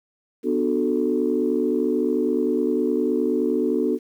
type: chord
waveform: sine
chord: B minor seventh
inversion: none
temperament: equal with one note detuned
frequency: 246.9 / 296.4 / 370 / 440 Hz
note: B3 / D4 / F#4 / A4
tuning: 0 / +16 / 0 / 0 cents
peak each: -24 dBFS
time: 0.43-3.99 s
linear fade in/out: 50 ms
effects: tanh soft clip ceiling -9 dBFS + 9-bit